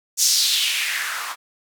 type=noise with band-pass filter sweep; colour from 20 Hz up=blue; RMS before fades=-21 dBFS; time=0.17-1.36 s; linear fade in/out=50 ms; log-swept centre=6400 to 1000 Hz; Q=2.9; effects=none